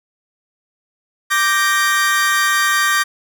40% pulse chord, G minor, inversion second, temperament equal, 1174.7 / 1568 / 1864.7 Hz, D6 / G6 / Bb6, 0 / 0 / 0 cents, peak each -17 dBFS, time 1.3-3.04 s, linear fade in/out 20 ms, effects none

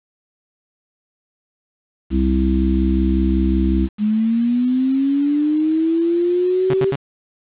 harmonic tone, 65.41 Hz, C2, in tune, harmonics 1 / 3 / 4 / 5, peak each -17 / -19 / -23 / -20 dBFS, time 2.1-3.89 s, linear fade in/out 50 ms
sine linear sweep, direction up, 207.4 to 392 Hz, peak -14 dBFS, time 3.98-6.94 s, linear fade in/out 50 ms
sawtooth tone bursts, 139.6 Hz, C#3, 13 cents sharp, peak -15 dBFS, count 3, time 6.7-6.958 s, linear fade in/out 2 ms, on 38 ms, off 72 ms
effects resampled to 8000 Hz + 7-bit

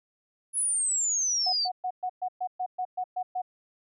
sine exponential sweep, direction down, 10548 to 4435 Hz, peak -24 dBFS, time 0.53-1.69 s, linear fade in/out 50 ms
sine tone bursts, 735 Hz, F#5, 12 cents flat, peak -27 dBFS, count 11, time 1.46-3.419 s, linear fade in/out 10 ms, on 69 ms, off 120 ms
effects none

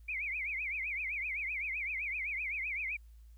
sine tone with vibrato, 2288 Hz, D7, 46 cents flat, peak -34 dBFS, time 0.08-2.97 s, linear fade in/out 10 ms, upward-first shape triangle, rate 7.8 Hz, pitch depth 220 cents each way, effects added 56 Hz sine -52 dBFS peak until 3.37 s + white hiss -75 dBFS RMS until 3.37 s

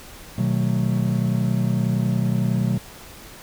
triangle chord, B dominant seventh, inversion none, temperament just, 123.47 / 154.34 / 185.21 / 222.2 Hz, B2 / D#3 / F#3 / A3, 0 / -14 / +2 / +17 cents, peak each -20 / -25 / -21 / -25 dBFS, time 0.38-2.78 s, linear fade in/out 5 ms, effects pink hiss -42 dBFS RMS until 3.42 s

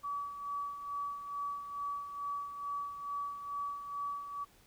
sine tone with tremolo, 1143 Hz, D6, 47 cents flat, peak -34 dBFS, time 0.03-4.45 s, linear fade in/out 20 ms, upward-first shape sine, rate 2.3 Hz, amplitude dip 60%, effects pink hiss -64 dBFS RMS until 4.66 s

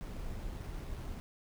brown noise with sample-and-hold, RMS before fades -41 dBFS, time 0.01-1.2 s, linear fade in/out 0 ms, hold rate 7350 Hz, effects none

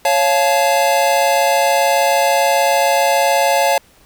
square chord, Db augmented, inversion none, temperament just, 554.4 / 693 / 866.2 Hz, Db5 / F5 / A5, 0 / -14 / -27 cents, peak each -17 dBFS, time 0.05-3.78 s, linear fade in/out 2 ms, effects pink hiss -50 dBFS RMS until 4.05 s

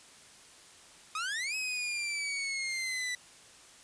sawtooth exponential two-way sweep, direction up then down, 1225 to 2564 to 1970 Hz, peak -29 dBFS, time 1.15-3.15 s, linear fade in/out 2 ms, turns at 1.55 s, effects white hiss -55 dBFS RMS until 3.83 s + resampled to 22050 Hz

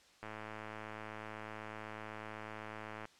click train, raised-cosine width 0.5 ms, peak -30 dBFS, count 306, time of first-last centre 0.23-3.054 s, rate 108 Hz, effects white hiss -64 dBFS RMS until 3.19 s + low-pass 6000 Hz 12 dB/octave

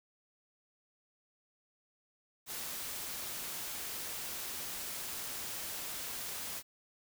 white noise, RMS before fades -41 dBFS, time 2.46-6.63 s, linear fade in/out 50 ms, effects none

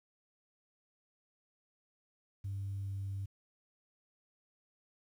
sine tone with pitch glide, 98.6 to 98.03 Hz, G2 to G2, +11 to +1 cents, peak -35 dBFS, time 2.44-3.26 s, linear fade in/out 10 ms, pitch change -10 cents, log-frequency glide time 2.83-2.89 s, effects tanh soft clip ceiling -33 dBFS + 11-bit

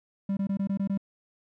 triangle tone bursts, 196.7 Hz, G3, 6 cents sharp, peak -23 dBFS, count 7, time 0.29-0.976 s, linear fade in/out 5 ms, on 80 ms, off 21 ms, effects none

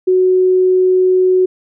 sine tone, 369.9 Hz, F#4, in tune, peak -8 dBFS, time 0.07-1.46 s, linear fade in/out 10 ms, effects none

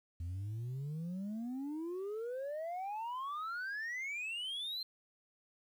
sine exponential sweep, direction up, 82.41 to 4186 Hz, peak -35 dBFS, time 0.2-4.83 s, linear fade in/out 5 ms, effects tanh soft clip ceiling -37 dBFS + 11-bit

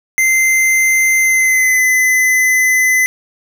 square tone with pitch glide, 2077 to 2025 Hz, C7 to B6, -13 to +43 cents, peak -10 dBFS, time 0.18-3.06 s, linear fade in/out 0 ms, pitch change -44 cents, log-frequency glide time 1.2-1.81 s, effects none

